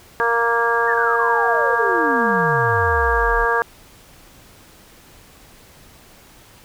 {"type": "harmonic tone", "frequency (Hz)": 233.1, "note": "A#3", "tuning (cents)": 0, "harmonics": [2, 3, 4, 5, 6, 7], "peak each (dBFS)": [-21, -27, -22, -22, -29, -20], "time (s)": [0.2, 3.62], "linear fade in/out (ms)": 0}
{"type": "exponential sweep", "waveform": "sine", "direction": "down", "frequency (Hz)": [1864.7, 34.65], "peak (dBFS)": -22, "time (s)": [0.87, 3.46], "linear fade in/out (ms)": 20}
{"effects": ["pink hiss -47 dBFS RMS until 6.64 s"]}